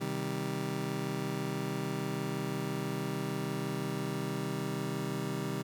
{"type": "chord", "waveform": "25% pulse", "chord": "C minor", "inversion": "none", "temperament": "just", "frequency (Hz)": [130.81, 156.98, 196.22], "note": ["C3", "Eb3", "G3"], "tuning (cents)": [0, 16, 2], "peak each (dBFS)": [-34, -34, -34], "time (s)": [0, 5.63], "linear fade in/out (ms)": 20, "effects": []}